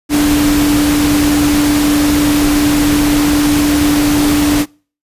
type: tone in noise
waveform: sine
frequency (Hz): 293.7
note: D4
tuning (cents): 0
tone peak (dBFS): -9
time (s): 0.09-4.66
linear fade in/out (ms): 50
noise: pink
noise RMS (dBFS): -17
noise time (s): 0.09-4.66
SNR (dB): +5
effects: noise-tail reverb RT60 0.4 s tail -26 dB re dry + resampled to 32000 Hz